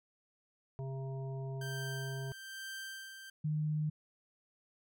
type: harmonic tone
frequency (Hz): 134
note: C3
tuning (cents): +42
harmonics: 1 / 3 / 5 / 7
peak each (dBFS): -38 / -47 / -51 / -56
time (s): 0.79-2.32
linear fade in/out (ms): 0
type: tone with tremolo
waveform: sawtooth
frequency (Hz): 1568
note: G6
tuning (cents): 0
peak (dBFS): -38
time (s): 1.61-3.3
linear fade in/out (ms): 5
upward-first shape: sine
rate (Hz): 1.1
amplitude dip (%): 55
type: tone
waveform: sine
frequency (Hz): 152.7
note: D#3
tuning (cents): -32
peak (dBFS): -31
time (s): 3.44-3.9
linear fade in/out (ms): 10
effects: none